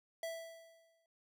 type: tone with exponential decay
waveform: square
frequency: 659.3 Hz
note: E5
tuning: in tune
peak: -38 dBFS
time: 0.23-1.06 s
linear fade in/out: 2 ms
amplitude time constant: 180 ms
effects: none